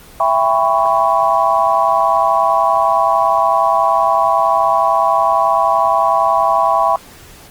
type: chord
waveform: sine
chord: C# half-diminished seventh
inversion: first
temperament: just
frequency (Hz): 665.2 / 798.3 / 997.9 / 1108.7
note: E5 / G5 / B5 / C#6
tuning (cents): +16 / +31 / +18 / 0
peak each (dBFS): -16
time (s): 0.2-6.96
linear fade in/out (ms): 2
effects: pink hiss -40 dBFS RMS until 7.5 s + Opus 24 kbps